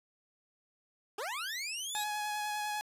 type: linear sweep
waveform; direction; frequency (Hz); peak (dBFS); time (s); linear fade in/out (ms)
20% pulse; up; 370 to 3951; -31; 1.18-2.04; 5
type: tone with vibrato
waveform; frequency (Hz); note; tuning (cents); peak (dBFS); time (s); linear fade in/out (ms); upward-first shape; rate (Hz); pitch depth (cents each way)
sawtooth; 840; G#5; +19; -30; 1.95-2.81; 0; sine; 10; 14
effects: resampled to 32000 Hz + 11-bit